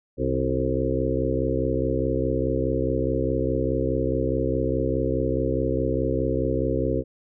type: harmonic tone with a mistuned harmonic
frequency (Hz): 64.8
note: C2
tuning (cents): -16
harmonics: 1 / 2 / 4 / 5 / 6 / 7 / 8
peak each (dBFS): -29 / -29 / -29 / -29 / -29 / -29 / -29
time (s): 0.17-7.04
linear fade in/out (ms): 50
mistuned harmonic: 8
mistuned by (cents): +40
effects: none